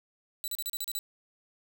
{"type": "tone bursts", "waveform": "10% pulse", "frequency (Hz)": 3960, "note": "B7", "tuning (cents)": 4, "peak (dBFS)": -24, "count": 8, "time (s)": [0.44, 0.989], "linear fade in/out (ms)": 0, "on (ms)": 38, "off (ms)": 35, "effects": []}